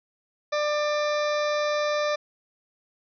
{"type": "harmonic tone with a mistuned harmonic", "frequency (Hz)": 595, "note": "D5", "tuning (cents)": 22, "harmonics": [1, 2, 3, 4, 6, 7, 8, 9, 10], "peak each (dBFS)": [-24, -30, -34, -36, -40, -41, -42, -43, -44], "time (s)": [0.52, 2.16], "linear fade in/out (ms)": 10, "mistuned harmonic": 7, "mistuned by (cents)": -73, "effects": []}